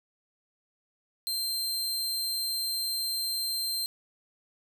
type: tone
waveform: sawtooth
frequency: 4146 Hz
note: C8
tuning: 17 cents flat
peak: -26 dBFS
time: 1.27-3.86 s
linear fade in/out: 0 ms
effects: none